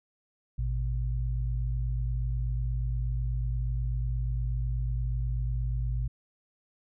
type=tone pair together; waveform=sine; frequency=54.83 / 123.1 Hz; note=A1 / B2; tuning=-5 / -5 cents; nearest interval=octave + major second; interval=1400 cents; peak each=-28 / -32 dBFS; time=0.58-6.08 s; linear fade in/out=10 ms; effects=none